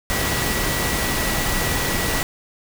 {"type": "tone in noise", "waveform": "sine", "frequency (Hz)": 1940, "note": "B6", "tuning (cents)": -31, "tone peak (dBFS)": -29, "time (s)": [0.1, 2.23], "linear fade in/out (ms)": 0, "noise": "pink", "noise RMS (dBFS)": -22, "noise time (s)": [0.1, 2.23], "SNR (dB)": -10, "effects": []}